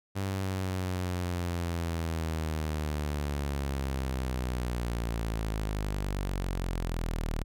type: linear sweep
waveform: sawtooth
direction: down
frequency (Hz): 98 to 37.91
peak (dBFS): -26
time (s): 0.15-7.44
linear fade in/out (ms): 20
effects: none